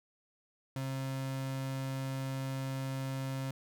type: tone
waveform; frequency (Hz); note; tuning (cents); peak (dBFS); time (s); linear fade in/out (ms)
35% pulse; 133.8; C3; +39; -33; 0.76-3.51; 2
effects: none